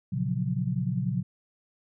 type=chord; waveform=sine; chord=Gb major seventh; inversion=first; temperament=equal with one note detuned; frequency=118.85 / 138.59 / 174.61 / 185 Hz; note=Bb2 / Db3 / F3 / Gb3; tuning=+34 / 0 / 0 / 0 cents; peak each=-31 / -30 / -33 / -31 dBFS; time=0.12-1.23 s; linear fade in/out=10 ms; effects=none